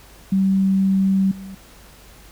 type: tone with level steps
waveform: sine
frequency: 192.6 Hz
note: G3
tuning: 30 cents flat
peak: -14 / -32 dBFS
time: 0.32-1.55 s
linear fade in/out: 5 ms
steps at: 1.31 s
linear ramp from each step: 5 ms
effects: added 50 Hz sine -47 dBFS peak until 2.31 s + pink hiss -47 dBFS RMS until 2.31 s